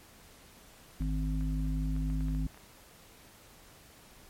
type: harmonic tone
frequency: 51.9 Hz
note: G#1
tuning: in tune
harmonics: 1 / 3 / 5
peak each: -30 / -35 / -37 dBFS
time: 1-2.47 s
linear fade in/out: 5 ms
type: clicks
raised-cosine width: 0.5 ms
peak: -37 dBFS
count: 9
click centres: 1.021 / 1.41 / 1.964 / 2.101 / 2.208 / 2.284 / 2.349 / 2.545 / 2.575 s
effects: pink hiss -56 dBFS RMS until 4.29 s + MP3 64 kbps